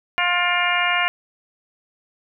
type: harmonic tone with a mistuned harmonic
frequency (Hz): 353.4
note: F4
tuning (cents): +21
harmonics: 2 / 3 / 4 / 5 / 6 / 7 / 8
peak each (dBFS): -25 / -25 / -25 / -25 / -25 / -25 / -25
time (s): 0.18-1.08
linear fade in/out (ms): 0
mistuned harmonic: 7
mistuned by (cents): -62
effects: none